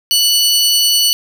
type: tone pair together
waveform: sawtooth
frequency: 2960 / 4435 Hz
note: F#7 / C#8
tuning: 0 / 0 cents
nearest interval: perfect fifth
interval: 700 cents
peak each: -10 dBFS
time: 0.11-1.13 s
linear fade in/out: 0 ms
effects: none